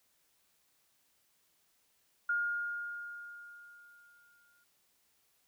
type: tone with exponential decay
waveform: sine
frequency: 1419 Hz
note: F6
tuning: 27 cents sharp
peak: -28 dBFS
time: 2.29-4.64 s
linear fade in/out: 5 ms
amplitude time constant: 510 ms
effects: white hiss -73 dBFS RMS until 5.47 s